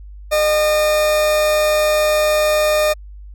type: tone with amplitude modulation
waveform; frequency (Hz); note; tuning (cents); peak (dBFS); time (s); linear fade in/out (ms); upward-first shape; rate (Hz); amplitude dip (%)
40% pulse; 609; D#5; -37; -11; 0.31-2.94; 20; sine; 194; 25
effects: added 50 Hz sine -33 dBFS peak until 3.34 s